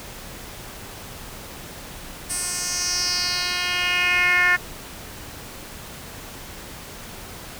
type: tone with band-pass filter sweep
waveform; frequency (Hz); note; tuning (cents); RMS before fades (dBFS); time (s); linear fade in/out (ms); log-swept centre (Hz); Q
10% pulse; 357.7; F4; +41; -22; 2.29-4.57; 20; 8900 to 1800; 3.6
effects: pink hiss -38 dBFS RMS until 7.59 s